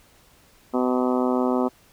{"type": "harmonic tone", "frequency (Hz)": 126.3, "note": "B2", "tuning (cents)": 39, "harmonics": [2, 3, 4, 5, 6, 7, 8, 9, 10], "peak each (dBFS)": [-22, -26, -28, -30, -32, -33, -34, -35, -36], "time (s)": [0.73, 1.69], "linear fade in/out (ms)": 20, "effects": ["pink hiss -56 dBFS RMS until 1.92 s"]}